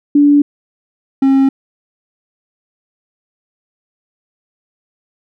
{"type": "tone pair in turn", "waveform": ["sine", "triangle"], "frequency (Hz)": [289.2, 270.1], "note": ["D4", "C#4"], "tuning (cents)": [-27, -45], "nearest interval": "minor second", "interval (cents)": 118, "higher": "first", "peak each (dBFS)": -5, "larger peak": "neither", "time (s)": [[0.15, 0.42], [1.22, 1.49]], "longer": "neither", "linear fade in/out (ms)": 5, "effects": []}